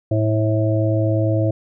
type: harmonic tone with a mistuned harmonic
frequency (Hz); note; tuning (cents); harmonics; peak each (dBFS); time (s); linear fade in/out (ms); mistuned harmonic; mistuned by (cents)
108.5; A2; -24; 1 / 3 / 5 / 6; -17 / -22 / -24 / -25; 0.11-1.51; 5; 1; +18
effects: none